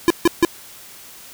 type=tone bursts; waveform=square; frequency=339.9 Hz; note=F4; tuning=47 cents flat; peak=-10 dBFS; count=3; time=0.08-0.449 s; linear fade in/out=0 ms; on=23 ms; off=150 ms; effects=white hiss -41 dBFS RMS until 1.33 s